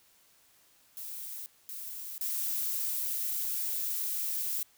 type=noise bursts; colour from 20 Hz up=violet; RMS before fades=-41 dBFS; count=3; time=0.97-2.9 s; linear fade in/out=0 ms; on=490 ms; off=230 ms
type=noise; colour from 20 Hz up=violet; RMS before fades=-33 dBFS; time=2.21-4.63 s; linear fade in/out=2 ms
effects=white hiss -64 dBFS RMS until 4.77 s